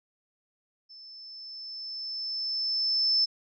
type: tone with level ramp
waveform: sine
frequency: 5274 Hz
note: E8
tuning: in tune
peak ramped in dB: -46 to -20 dBFS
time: 0.89-3.26 s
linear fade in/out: 20 ms
effects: none